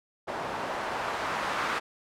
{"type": "noise with low-pass filter sweep", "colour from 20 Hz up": "blue", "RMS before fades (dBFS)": -32, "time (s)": [0.27, 1.8], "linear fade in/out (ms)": 20, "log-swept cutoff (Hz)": [760, 1300], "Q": 1.2, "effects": []}